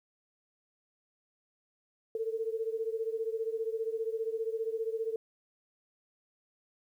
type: beating tone pair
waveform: sine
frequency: 443.8 / 458.8 Hz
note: A4 / A#4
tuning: +15 / -28 cents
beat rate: 15 Hz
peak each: -33 / -36 dBFS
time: 2.15-5.16 s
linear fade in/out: 2 ms
effects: 11-bit